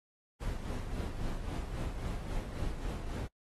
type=noise with tremolo; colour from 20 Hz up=brown; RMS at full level=-35 dBFS; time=0.4-3.28 s; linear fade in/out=20 ms; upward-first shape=sine; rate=3.7 Hz; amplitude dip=50%; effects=noise-tail reverb RT60 0.1 s tail -26 dB re dry + AAC 32 kbps